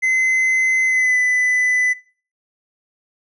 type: tone with pitch glide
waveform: triangle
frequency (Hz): 2050 to 1999.7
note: C7 to B6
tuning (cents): -36 to +21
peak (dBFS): -12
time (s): 0.02-1.94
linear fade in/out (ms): 20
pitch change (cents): -43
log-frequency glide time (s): 0.86-1.17
effects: noise-tail reverb RT60 0.4 s tail -20 dB re dry + resampled to 24000 Hz